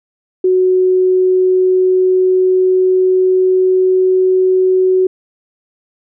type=tone with pitch glide; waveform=sine; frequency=370 to 372.6 Hz; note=F#4 to F#4; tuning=0 to +12 cents; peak=-8 dBFS; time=0.44-5.07 s; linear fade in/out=5 ms; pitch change=+12 cents; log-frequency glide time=0.77-4.29 s; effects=none